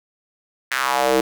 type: tone with high-pass filter sweep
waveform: square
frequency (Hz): 65.2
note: C2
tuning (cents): -5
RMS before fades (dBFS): -19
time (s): 0.71-1.21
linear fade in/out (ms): 5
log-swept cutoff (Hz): 1800 to 360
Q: 2.8
effects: none